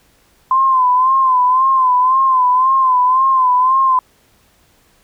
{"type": "tone with vibrato", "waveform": "sine", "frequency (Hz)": 1031, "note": "C6", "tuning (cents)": -26, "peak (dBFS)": -9, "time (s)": [0.51, 3.99], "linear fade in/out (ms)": 2, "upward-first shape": "sine", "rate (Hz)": 1.9, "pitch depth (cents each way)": 65, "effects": ["pink hiss -54 dBFS RMS until 5.03 s"]}